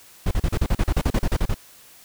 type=noise bursts; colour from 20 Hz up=brown; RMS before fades=-19 dBFS; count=15; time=0.26-1.543 s; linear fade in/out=5 ms; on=51 ms; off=37 ms; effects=white hiss -49 dBFS RMS until 2.04 s